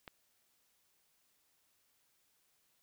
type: click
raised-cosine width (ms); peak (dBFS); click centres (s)
0.3; -30; 0.078
effects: white hiss -75 dBFS RMS until 2.82 s